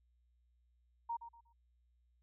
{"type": "tone with echo", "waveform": "sine", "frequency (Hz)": 932.3, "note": "A#5", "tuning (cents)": 0, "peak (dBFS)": -36, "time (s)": [1.09, 1.17], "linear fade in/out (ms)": 10, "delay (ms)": 120, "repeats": 3, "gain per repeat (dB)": -11, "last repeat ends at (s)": 1.53, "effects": ["added 60 Hz sine -70 dBFS peak until 2.22 s"]}